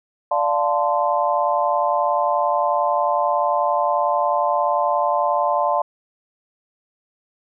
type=chord; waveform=sine; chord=D minor seventh; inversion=none; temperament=equal with one note detuned; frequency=587.3 / 698.5 / 880 / 1036.9 Hz; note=D5 / F5 / A5 / C6; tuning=0 / 0 / 0 / -16 cents; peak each=-22 dBFS; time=0.31-5.82 s; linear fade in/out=5 ms; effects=none